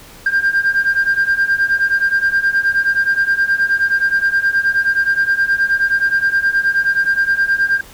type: beating tone pair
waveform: sine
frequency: 1589 / 1598.5 Hz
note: G6 / G6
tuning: +23 / +33 cents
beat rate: 9.5 Hz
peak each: -15 / -13 dBFS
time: 0.26-7.81 s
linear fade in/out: 5 ms
effects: tanh soft clip ceiling -8 dBFS + pink hiss -40 dBFS RMS until 7.93 s